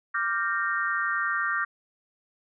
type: chord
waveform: sine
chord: G minor seventh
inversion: second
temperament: equal with one note detuned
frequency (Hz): 1174.7 / 1396.9 / 1568 / 1845.4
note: D6 / F6 / G6 / Bb6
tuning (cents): 0 / 0 / 0 / -18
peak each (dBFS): -30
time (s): 0.14-1.65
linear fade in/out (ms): 10
effects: none